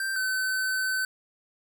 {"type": "tone pair in turn", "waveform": "square", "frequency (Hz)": [1568, 1524.2], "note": ["G6", "G6"], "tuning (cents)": [0, -49], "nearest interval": "unison", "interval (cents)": 49, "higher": "first", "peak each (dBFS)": [-28, -26], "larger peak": "second", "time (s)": [[0, 0.16], [0.16, 1.05]], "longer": "second", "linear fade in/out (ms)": 2, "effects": []}